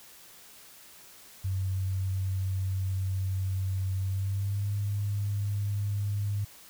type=tone with pitch glide; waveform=sine; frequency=95 to 101.82 Hz; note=F#2 to G#2; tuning=+46 to -34 cents; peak=-27 dBFS; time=1.44-6.45 s; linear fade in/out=10 ms; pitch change=+120 cents; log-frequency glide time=4-4.71 s; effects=white hiss -52 dBFS RMS until 6.69 s